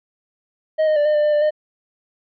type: tone with pitch steps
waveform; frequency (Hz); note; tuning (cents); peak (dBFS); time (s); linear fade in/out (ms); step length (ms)
triangle; 627 / 617 / 588 / 606 / 596 / 600 / 593 / 609; D#5 / D#5 / D5 / D#5 / D5 / D5 / D5 / D#5; +13 / -15 / +2 / -46 / +25 / +37 / +17 / -37; -12; 0.78-1.508; 20; 91
effects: resampled to 11025 Hz